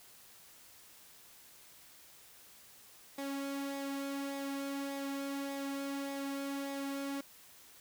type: tone with flanger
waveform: sawtooth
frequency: 277.2 Hz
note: C#4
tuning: in tune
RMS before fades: -39 dBFS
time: 3.18-7.21 s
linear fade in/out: 5 ms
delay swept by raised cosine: 0.68 to 2.58 ms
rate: 1.7 Hz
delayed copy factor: -0.5
effects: white hiss -58 dBFS RMS until 7.8 s